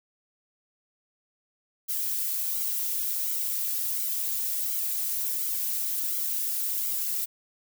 violet noise with flanger, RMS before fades -29 dBFS, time 1.88-7.26 s, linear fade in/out 20 ms, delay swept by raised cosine 1.1 to 3.2 ms, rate 1.4 Hz, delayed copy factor -0.6, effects none

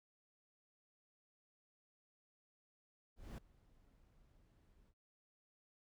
brown noise with ADSR envelope, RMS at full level -45 dBFS, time 3.16-4.94 s, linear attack 220 ms, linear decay 6 ms, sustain -24 dB, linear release 58 ms, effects none

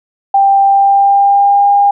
sine tone with pitch glide, 789 to 807 Hz, G5 to G#5, +11 to -50 cents, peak -5 dBFS, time 0.34-1.91 s, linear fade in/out 5 ms, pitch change +39 cents, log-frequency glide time 0.64-1.69 s, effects none

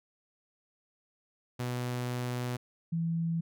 sawtooth / sine tone pair in turn, 123.47 / 166.01 Hz, B2 / E3, 0 / +13 cents, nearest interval perfect fourth, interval 513 cents, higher second, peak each -28 dBFS, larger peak neither, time 1.59-2.57 / 2.92-3.41 s, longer first, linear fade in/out 10 ms, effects none

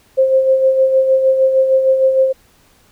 sine tone with tremolo, 528 Hz, C5, 16 cents sharp, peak -7 dBFS, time 0.17-2.33 s, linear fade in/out 20 ms, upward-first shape sine, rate 6.5 Hz, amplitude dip 50%, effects pink hiss -52 dBFS RMS until 2.91 s

